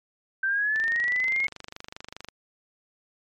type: linear sweep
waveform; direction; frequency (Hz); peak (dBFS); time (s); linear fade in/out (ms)
sine; up; 1548 to 2179; -22; 0.43-1.47; 5
type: click train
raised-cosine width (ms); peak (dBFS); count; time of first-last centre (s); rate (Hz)
0.2; -21; 39; 0.76-2.286; 24.9
effects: MP3 96 kbps